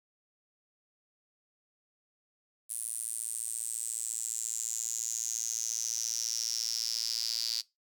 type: tone with high-pass filter sweep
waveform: sawtooth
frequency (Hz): 114.4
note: A#2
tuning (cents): -32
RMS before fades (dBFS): -35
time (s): 2.69-7.62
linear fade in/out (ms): 20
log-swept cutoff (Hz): 9700 to 4700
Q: 8.7
effects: noise-tail reverb RT60 0.2 s tail -20 dB re dry